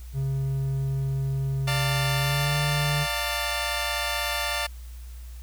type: tone with pitch glide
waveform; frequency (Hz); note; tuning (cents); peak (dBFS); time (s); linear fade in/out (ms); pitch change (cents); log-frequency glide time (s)
triangle; 135.5 to 146.07; C#3 to D3; -39 to -9; -22; 0.13-3.07; 50; +130; 2.15-2.56
type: chord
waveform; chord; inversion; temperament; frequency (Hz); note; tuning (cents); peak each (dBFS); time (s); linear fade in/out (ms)
10% pulse; D minor; none; equal with one note detuned; 587.3 / 698.5 / 899; D5 / F5 / A5; 0 / 0 / +37; -22; 1.67-4.67; 10
effects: added 60 Hz sine -37 dBFS peak until 5.42 s + white hiss -54 dBFS RMS until 5.42 s